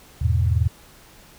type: chord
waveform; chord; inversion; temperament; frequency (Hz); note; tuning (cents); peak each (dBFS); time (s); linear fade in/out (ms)
sine; E major; none; equal with one note detuned; 81.88 / 103.83 / 123.47; E2 / G#2 / B2; -11 / 0 / 0; -19 / -22 / -23; 0.21-0.68; 10
effects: pink hiss -49 dBFS RMS until 1.38 s